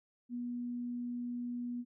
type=tone; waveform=sine; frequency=242.6 Hz; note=B3; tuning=31 cents flat; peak=-36 dBFS; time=0.29-1.85 s; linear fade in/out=50 ms; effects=none